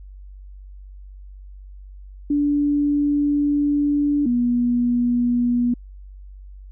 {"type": "tone pair in turn", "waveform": "sine", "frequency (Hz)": [290, 242], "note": ["D4", "B3"], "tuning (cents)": [-22, -35], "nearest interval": "minor third", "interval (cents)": 313, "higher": "first", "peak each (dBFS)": -16, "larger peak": "neither", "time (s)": [[2.3, 4.26], [4.26, 5.74]], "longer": "first", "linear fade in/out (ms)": 5, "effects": ["added 48 Hz sine -37 dBFS peak until 6.71 s"]}